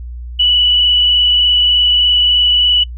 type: tone with frequency modulation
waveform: sine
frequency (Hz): 2955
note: F#7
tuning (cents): -3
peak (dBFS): -8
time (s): 0.39-2.84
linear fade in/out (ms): 10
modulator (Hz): 23.3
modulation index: 1.4
effects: noise-tail reverb RT60 0.1 s tail -24 dB re dry + added 60 Hz sine -24 dBFS peak until 2.97 s